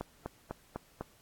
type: click train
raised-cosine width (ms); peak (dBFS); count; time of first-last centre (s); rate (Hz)
1; -22; 5; 0.01-1.01; 4
effects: pink hiss -63 dBFS RMS until 1.21 s + AAC 64 kbps